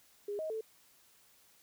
sine tone with pitch steps, 409.5 / 629 / 441.1 Hz, G#4 / D#5 / A4, -24 / +19 / +4 cents, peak -35 dBFS, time 0.28-0.61 s, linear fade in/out 5 ms, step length 110 ms, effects white hiss -65 dBFS RMS until 1.62 s

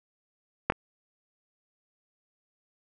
clicks, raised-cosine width 0.5 ms, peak -6 / -25 dBFS, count 2, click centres 0.7 / 0.722 s, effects none

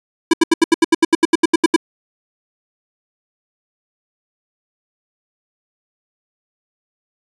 square tone bursts, 329.7 Hz, E4, in tune, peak -8 dBFS, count 15, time 0.31-1.763 s, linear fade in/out 5 ms, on 25 ms, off 77 ms, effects resampled to 24000 Hz

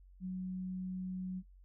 sine tone, 185 Hz, F#3, in tune, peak -37 dBFS, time 0.2-1.43 s, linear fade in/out 50 ms, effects noise-tail reverb RT60 0.1 s tail -24 dB re dry + added 46 Hz sine -56 dBFS peak until 1.64 s

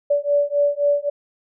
sine beating tone pair, 575 / 578.8 Hz, D5 / D5, -37 / -25 cents, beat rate 3.8 Hz, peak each -19 / -19 dBFS, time 0.1-1.1 s, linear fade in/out 10 ms, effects none

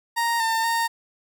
30% pulse tone with pitch steps, 932 / 902 / 921 Hz, A#5 / A5 / A#5, -1 / +43 / -21 cents, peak -18 dBFS, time 0.16-0.88 s, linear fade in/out 20 ms, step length 240 ms, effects none

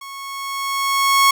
sawtooth tone with level ramp, 1100 Hz, C#6, 14 cents flat, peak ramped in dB -29 to -6 dBFS, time 0.01-1.31 s, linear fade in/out 5 ms, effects none

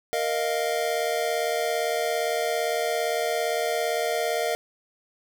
square chord, Bb suspended fourth, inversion none, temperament just, 466.2 / 621.6 / 699.2 Hz, Bb4 / Eb5 / F5, 0 / -2 / +2 cents, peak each -29 dBFS, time 0.13-4.55 s, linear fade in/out 0 ms, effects none

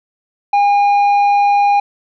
sine tone with tanh clipping, 812 Hz, G#5, 39 cents flat, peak -10 dBFS, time 0.53-1.8 s, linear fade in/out 5 ms, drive 6 dB, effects none

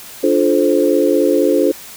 sine chord, D minor seventh, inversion none, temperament equal with one note detuned, 293.7 / 349.2 / 433.4 / 523.3 Hz, D4 / F4 / A4 / C5, 0 / 0 / -26 / 0 cents, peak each -16 dBFS, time 0.23-1.72 s, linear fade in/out 10 ms, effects white hiss -35 dBFS RMS until 1.96 s

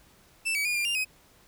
40% pulse tone with pitch steps, 2654 / 2278 / 2435 / 2395 / 2799 / 2523 Hz, E7 / C#7 / D#7 / D7 / F7 / D#7, +11 / +47 / -38 / +33 / +3 / +23 cents, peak -25 dBFS, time 0.45-1.05 s, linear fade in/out 20 ms, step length 100 ms, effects pink hiss -59 dBFS RMS until 1.47 s

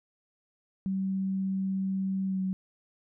sine tone with pitch glide, 191.7 to 188.52 Hz, G3 to F#3, -38 to +33 cents, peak -27 dBFS, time 0.86-2.53 s, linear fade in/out 0 ms, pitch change -29 cents, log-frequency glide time 2.26-2.41 s, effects none

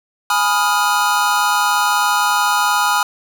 square chord, F half-diminished seventh, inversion first, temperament equal with one note detuned, 830.6 / 987.8 / 1244.5 / 1410.7 Hz, Ab5 / Cb6 / Eb6 / F6, 0 / 0 / 0 / +17 cents, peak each -20 dBFS, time 0.3-3.03 s, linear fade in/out 2 ms, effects 7-bit

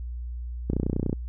click train, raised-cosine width 3 ms, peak -12 dBFS, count 14, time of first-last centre 0.7-1.129 s, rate 30.3 Hz, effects added 60 Hz sine -31 dBFS peak until 1.28 s

